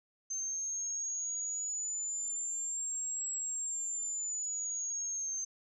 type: exponential two-way sweep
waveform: sine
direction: up then down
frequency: 6272 to 7690 to 6272 Hz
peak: -34 dBFS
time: 0.3-5.45 s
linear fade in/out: 10 ms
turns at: 3.31 s
effects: none